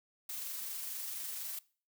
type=noise with amplitude modulation; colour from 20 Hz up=blue; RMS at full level=-40 dBFS; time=0.29-1.59 s; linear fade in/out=5 ms; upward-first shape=sine; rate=24.2 Hz; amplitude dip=25%; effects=noise-tail reverb RT60 0.4 s tail -21 dB re dry